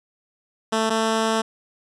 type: tone pair in turn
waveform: 10% pulse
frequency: 221.6 / 222.5 Hz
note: A3 / A3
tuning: +13 / +20 cents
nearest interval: unison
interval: 7 cents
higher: second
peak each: -11 dBFS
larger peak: neither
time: 0.72-0.9 / 0.9-1.42 s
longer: second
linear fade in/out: 10 ms
effects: resampled to 22050 Hz